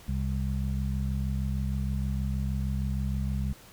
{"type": "harmonic tone", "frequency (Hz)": 66.4, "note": "C2", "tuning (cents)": 26, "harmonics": [1, 2, 3], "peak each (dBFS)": [-29, -32, -34], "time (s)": [0.08, 3.53], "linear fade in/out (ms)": 5, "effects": ["pink hiss -52 dBFS RMS until 3.72 s"]}